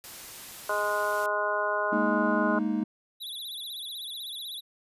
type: noise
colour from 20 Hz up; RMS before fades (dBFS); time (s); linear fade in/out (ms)
white; -43; 0.04-1.26; 0
type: harmonic tone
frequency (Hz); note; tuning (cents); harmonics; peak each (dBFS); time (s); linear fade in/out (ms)
207.7; G#3; 0; 2 / 3 / 4 / 5 / 6 / 7; -35 / -30 / -38 / -30 / -37 / -31; 0.69-2.59; 5
type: chord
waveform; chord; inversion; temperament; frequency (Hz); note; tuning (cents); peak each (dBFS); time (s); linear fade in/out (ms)
triangle; Ab suspended second; none; equal with one note detuned; 207.7 / 231.9 / 311.1; Ab3 / Bb3 / Eb4; 0 / -9 / 0; -28; 1.92-2.84; 10
type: tone with vibrato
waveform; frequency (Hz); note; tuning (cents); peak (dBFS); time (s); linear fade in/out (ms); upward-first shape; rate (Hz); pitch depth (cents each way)
square; 3658; A#7; -33; -36; 3.2-4.61; 20; sine; 16; 150
effects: resampled to 32000 Hz